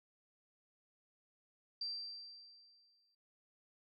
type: tone with exponential decay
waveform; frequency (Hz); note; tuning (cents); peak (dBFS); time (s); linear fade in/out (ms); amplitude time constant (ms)
sine; 4699; D8; 0; -37; 1.81-3.15; 5; 290
effects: noise-tail reverb RT60 0.8 s tail -23 dB re dry